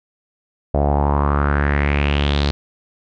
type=tone with low-pass filter sweep; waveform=sawtooth; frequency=71.8 Hz; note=D2; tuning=39 cents flat; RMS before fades=-17 dBFS; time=0.74-2.51 s; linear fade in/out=0 ms; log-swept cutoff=640 to 4300 Hz; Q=4.4; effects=none